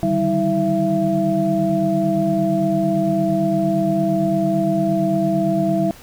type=tone cluster; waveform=sine; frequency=148.7 / 157.5 / 193.9 / 321.9 / 671 Hz; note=D3 / D#3 / G3 / E4 / E5; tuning=+22 / +21 / -19 / -41 / +31 cents; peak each=-27 / -28 / -20 / -21 / -20 dBFS; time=0.03-5.91 s; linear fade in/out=0 ms; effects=pink hiss -43 dBFS RMS until 6.02 s

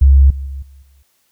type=tone with level steps; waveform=sine; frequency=68.2 Hz; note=C#2; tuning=28 cents flat; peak=-4 / -21 / -23 / -38 / -46 dBFS; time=0.01-1.03 s; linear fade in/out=10 ms; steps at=0.3 / 0.46 / 0.62 / 0.82 s; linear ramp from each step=5 ms; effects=white hiss -61 dBFS RMS until 1.31 s

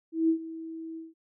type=tone with ADSR envelope; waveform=sine; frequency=324.9 Hz; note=E4; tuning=25 cents flat; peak=-19 dBFS; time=0.12-1.14 s; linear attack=170 ms; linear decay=90 ms; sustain=-17 dB; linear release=170 ms; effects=none

